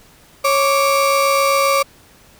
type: tone pair together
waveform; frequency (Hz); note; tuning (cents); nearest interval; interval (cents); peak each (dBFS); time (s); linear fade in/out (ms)
35% pulse; 550.8 / 1169; C#5 / D6; -11 / -8; octave + minor second; 1303; -14; 0.44-1.83; 10
effects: pink hiss -48 dBFS RMS until 2.39 s